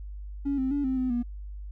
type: tone with pitch steps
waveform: triangle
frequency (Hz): 280.3 / 261.9 / 285.5 / 261.2 / 255.8 / 240.5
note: C#4 / C4 / D4 / C4 / C4 / B3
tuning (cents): +19 / +2 / -49 / -3 / -39 / -46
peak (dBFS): -21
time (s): 0.45-1.23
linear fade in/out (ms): 20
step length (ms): 130
effects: tanh soft clip ceiling -22 dBFS + added 50 Hz sine -36 dBFS peak until 1.71 s